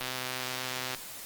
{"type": "click train", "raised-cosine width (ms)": 0.2, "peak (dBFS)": -16, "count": 121, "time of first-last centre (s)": [0.01, 0.948], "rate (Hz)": 128, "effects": ["white hiss -43 dBFS RMS until 1.25 s", "Opus 32 kbps"]}